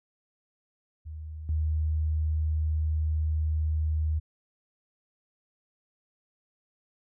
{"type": "tone with level steps", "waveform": "sine", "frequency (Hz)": 77.78, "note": "D#2", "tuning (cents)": 0, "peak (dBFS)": [-36, -24], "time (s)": [1.05, 4.2], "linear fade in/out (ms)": 20, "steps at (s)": 1.49, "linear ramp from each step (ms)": 2, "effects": []}